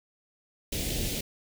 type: band-stop noise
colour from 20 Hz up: pink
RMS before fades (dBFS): -31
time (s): 0.72-1.21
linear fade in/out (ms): 5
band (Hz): 570 to 2400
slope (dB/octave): 24
effects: none